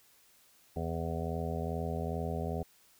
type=harmonic tone; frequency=82.41 Hz; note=E2; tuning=in tune; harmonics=1 / 2 / 3 / 5 / 6 / 7 / 8 / 9; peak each=-37 / -38 / -42 / -41 / -43 / -45 / -44 / -43 dBFS; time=0.76-2.63 s; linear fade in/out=5 ms; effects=white hiss -64 dBFS RMS until 2.99 s